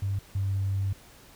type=tone pair in turn; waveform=sine; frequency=98.5 / 97.59 Hz; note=G2 / G2; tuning=+9 / -7 cents; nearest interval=unison; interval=16 cents; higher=first; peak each=-25 / -24 dBFS; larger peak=second; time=0.02-0.19 / 0.35-0.93 s; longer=second; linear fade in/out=5 ms; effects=tanh soft clip ceiling -20 dBFS + pink hiss -53 dBFS RMS until 1.35 s